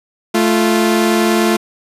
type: tone pair together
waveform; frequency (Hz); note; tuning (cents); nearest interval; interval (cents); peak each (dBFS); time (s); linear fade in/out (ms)
sawtooth; 218.4 / 347.3; A3 / F4; -13 / -10; minor sixth; 803; -10; 0.34-1.57; 10
effects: resampled to 32000 Hz